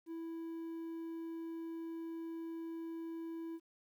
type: tone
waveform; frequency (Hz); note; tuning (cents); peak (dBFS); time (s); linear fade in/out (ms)
triangle; 329.6; E4; 0; -39; 0.06-3.6; 50
effects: 12-bit